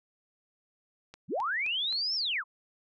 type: click train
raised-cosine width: 0.2 ms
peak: -29 dBFS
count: 4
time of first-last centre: 1.14-1.925 s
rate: 3.82 Hz
type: linear two-way sweep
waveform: sine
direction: up then down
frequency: 102.6 to 5490 to 983 Hz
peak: -28 dBFS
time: 1.28-2.44 s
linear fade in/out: 50 ms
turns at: 2.15 s
effects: none